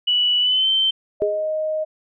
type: tone with pitch glide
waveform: sine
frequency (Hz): 2952 to 3104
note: F#7 to G7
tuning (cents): -5 to -18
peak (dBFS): -15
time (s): 0.07-0.91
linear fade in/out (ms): 10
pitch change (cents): +87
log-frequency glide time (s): 0.4-0.69
type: tone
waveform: sine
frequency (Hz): 623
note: D#5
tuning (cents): +2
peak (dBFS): -20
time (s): 1.2-1.85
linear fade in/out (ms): 20
type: tone with exponential decay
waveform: sine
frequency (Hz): 413.5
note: G#4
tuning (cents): -8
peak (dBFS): -15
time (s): 1.22-1.53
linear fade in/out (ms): 0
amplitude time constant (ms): 66
effects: none